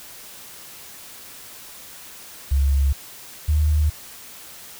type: tone pair in turn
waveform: sine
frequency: 69 / 75.91 Hz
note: C#2 / D#2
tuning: -7 / -42 cents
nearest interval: major second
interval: 165 cents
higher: second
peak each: -15 dBFS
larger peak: neither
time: 2.51-2.93 / 3.48-3.9 s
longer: neither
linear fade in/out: 10 ms
effects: white hiss -41 dBFS RMS until 4.79 s